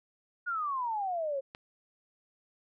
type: exponential sweep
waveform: sine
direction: down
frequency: 1463 to 528 Hz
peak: -30 dBFS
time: 0.46-1.41 s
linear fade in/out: 20 ms
type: click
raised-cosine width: 0.3 ms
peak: -27 dBFS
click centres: 1.549 s
effects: none